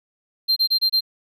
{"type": "tone bursts", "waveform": "triangle", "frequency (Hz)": 4165, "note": "C8", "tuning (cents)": -9, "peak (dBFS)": -14, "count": 5, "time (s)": [0.48, 1.008], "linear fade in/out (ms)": 20, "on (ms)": 84, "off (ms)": 27, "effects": []}